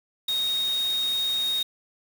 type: tone in noise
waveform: sine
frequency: 3729 Hz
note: A#7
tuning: in tune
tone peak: -23 dBFS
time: 0.28-1.63 s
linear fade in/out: 5 ms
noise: white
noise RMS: -38 dBFS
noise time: 0.28-1.63 s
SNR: +12 dB
effects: none